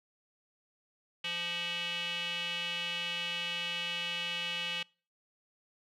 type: tone with band-pass filter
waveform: square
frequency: 172.8 Hz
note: F3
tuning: 18 cents flat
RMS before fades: -36 dBFS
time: 1.24-4.83 s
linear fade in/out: 5 ms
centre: 2900 Hz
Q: 5.3
effects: noise-tail reverb RT60 0.4 s tail -26 dB re dry